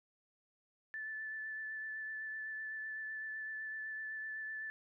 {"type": "tone with vibrato", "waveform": "sine", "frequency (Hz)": 1750, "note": "A6", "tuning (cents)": -10, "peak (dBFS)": -40, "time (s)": [0.94, 4.7], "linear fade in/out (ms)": 0, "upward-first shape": "sine", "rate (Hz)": 7.9, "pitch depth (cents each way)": 14, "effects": []}